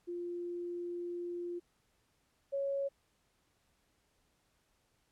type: tone pair in turn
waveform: sine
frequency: 349.2 / 554.3 Hz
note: F4 / C#5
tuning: 0 / 0 cents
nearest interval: minor sixth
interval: 800 cents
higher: second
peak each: -37 / -32 dBFS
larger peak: second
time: 0.07-1.6 / 2.52-2.89 s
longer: first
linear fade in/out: 20 ms
effects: pink hiss -75 dBFS RMS until 5.11 s + low-pass 12000 Hz 12 dB/octave